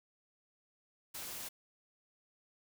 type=noise; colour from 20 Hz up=white; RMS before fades=-44 dBFS; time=1.14-1.49 s; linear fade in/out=10 ms; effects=none